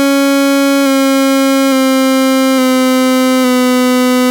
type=tone with pitch steps; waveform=30% pulse; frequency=277.2 / 270.6 / 264.1 / 257.7 / 251.6 Hz; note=C#4 / C#4 / C4 / C4 / B3; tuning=0 / -42 / +16 / -26 / +32 cents; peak=-5 dBFS; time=0-4.3 s; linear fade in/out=0 ms; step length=860 ms; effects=none